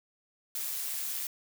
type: noise with amplitude modulation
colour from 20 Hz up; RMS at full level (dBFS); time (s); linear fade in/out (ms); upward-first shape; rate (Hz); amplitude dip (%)
blue; -33; 0.55-1.27; 2; sine; 140; 45
effects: none